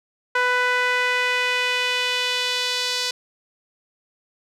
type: tone with band-pass filter sweep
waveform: sawtooth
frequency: 496.9 Hz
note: B4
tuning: 11 cents sharp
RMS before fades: -22 dBFS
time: 0.35-3.11 s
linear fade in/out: 5 ms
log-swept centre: 1500 to 4500 Hz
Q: 1.8
effects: none